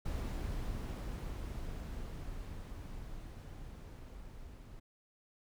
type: noise with level ramp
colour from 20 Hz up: brown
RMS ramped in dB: -37 to -51 dBFS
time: 0.05-4.8 s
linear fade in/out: 10 ms
effects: none